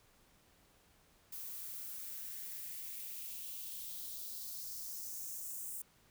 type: noise with high-pass filter sweep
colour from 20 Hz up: violet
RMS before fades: -45 dBFS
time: 1.32-5.82 s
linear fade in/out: 5 ms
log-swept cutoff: 1000 to 8300 Hz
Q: 2.5
effects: pink hiss -68 dBFS RMS until 6.1 s